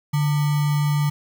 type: tone with sample-and-hold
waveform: sine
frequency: 146.83 Hz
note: D3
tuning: in tune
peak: -17 dBFS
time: 0.13-1.1 s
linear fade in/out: 10 ms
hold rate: 1050 Hz
effects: none